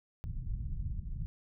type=low-pass noise; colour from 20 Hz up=pink; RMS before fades=-37 dBFS; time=0.24-1.26 s; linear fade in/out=0 ms; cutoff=140 Hz; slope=24 dB/octave; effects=none